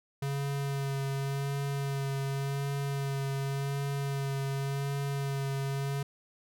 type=tone with vibrato; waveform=square; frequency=138.59 Hz; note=C#3; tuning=in tune; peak=-31 dBFS; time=0.22-6.03 s; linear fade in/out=5 ms; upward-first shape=sine; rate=0.89 Hz; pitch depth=19 cents each way; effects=none